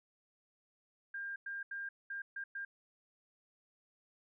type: tone bursts at uneven times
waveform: sine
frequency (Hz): 1601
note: G6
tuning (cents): +36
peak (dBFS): -39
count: 6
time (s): 1.14-1.36 / 1.46-1.63 / 1.71-1.89 / 2.1-2.22 / 2.36-2.44 / 2.55-2.65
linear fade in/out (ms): 5
effects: none